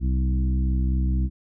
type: harmonic tone with a mistuned harmonic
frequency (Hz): 64.1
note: C2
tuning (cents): -35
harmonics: 1 / 2 / 3 / 4 / 5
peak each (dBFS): -20 / -30 / -30 / -36 / -37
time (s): 0-1.3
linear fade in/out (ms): 50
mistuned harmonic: 2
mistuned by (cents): +16
effects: none